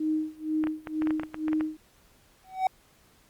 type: tone with tremolo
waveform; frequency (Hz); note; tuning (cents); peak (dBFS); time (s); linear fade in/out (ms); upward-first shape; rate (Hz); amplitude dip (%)
sine; 311.1; D#4; 0; -23; 0-1.77; 5; sine; 2.1; 95
type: clicks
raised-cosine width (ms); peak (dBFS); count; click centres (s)
0.5; -20; 12; 0.639 / 0.671 / 0.872 / 1.021 / 1.072 / 1.107 / 1.197 / 1.234 / 1.344 / 1.482 / 1.531 / 1.609
type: tone with exponential growth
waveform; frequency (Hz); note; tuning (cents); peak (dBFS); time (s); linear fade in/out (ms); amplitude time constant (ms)
triangle; 754; F#5; +32; -16; 2.44-2.67; 2; 49
effects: pink hiss -61 dBFS RMS until 3.29 s + Opus 48 kbps